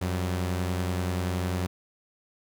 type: tone pair together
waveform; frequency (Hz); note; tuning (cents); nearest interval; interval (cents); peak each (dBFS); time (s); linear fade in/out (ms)
sawtooth; 90 / 190.7; F#2 / G3; -47 / -47; octave + minor second; 1300; -23 / -32; 0.01-1.67; 10
effects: none